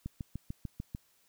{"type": "click train", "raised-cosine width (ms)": 5, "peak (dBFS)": -25, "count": 7, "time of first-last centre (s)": [0.06, 0.949], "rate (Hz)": 6.75, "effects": ["white hiss -69 dBFS RMS until 1.28 s"]}